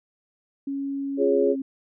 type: tone with pitch glide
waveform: sine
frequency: 276.8 to 269.9 Hz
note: C#4 to C#4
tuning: -2 to -46 cents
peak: -26 dBFS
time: 0.67-1.62 s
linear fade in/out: 5 ms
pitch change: -44 cents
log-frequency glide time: 1.21-1.38 s
type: chord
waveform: sine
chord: Db major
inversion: first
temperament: equal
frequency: 349.2 / 415.3 / 554.4 Hz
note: F4 / Ab4 / Db5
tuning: 0 / 0 / 0 cents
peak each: -25 / -20 / -24 dBFS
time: 1.17-1.56 s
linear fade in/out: 50 ms
effects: none